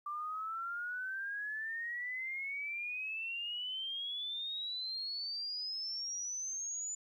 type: exponential sweep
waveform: sine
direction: up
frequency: 1174.7 to 7040 Hz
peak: -37 dBFS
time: 0.06-6.95 s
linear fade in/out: 5 ms
effects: 12-bit